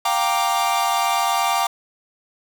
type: chord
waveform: 45% pulse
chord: G minor seventh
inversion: third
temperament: equal with one note detuned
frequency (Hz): 703.7 / 784 / 932.3 / 1174.7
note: F5 / G5 / Bb5 / D6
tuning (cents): +13 / 0 / 0 / 0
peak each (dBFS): -24 / -23 / -24 / -23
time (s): 0.05-1.67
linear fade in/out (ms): 5
effects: none